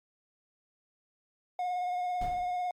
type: tone with vibrato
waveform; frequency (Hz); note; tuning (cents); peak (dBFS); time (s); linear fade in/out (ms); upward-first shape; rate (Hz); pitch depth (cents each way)
triangle; 720; F#5; -47; -28; 1.59-2.71; 2; sine; 18; 22
type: noise with exponential decay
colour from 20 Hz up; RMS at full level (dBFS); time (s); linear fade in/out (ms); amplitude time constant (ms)
brown; -33; 2.21-2.61; 5; 85
effects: Opus 48 kbps